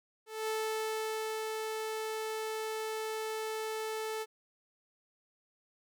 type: tone with ADSR envelope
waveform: sawtooth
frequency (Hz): 438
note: A4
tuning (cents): -8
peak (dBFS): -28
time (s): 0.26-4.26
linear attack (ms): 220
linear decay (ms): 960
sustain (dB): -3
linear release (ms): 42
effects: none